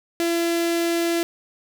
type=tone with notch filter; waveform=sawtooth; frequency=338.1 Hz; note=E4; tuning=44 cents sharp; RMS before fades=-22 dBFS; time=0.2-1.23 s; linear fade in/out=0 ms; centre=1100 Hz; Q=1.6; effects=none